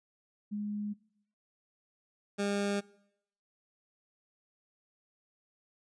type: tone pair in turn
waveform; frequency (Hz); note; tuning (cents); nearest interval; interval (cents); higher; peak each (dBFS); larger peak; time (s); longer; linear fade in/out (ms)
sine / 20% pulse; 207.7 / 201.8; G#3 / G#3; 0 / -49; unison; 49; first; -33 / -25; second; 0.51-0.94 / 2.38-2.81; neither; 20
effects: noise-tail reverb RT60 0.8 s tail -23 dB re dry + resampled to 22050 Hz